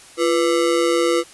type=ring-modulated tone; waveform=square; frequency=417.9 Hz; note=G#4; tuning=11 cents sharp; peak=-13 dBFS; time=0.17-1.24 s; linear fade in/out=50 ms; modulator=73.5 Hz; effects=white hiss -44 dBFS RMS until 1.33 s + resampled to 24000 Hz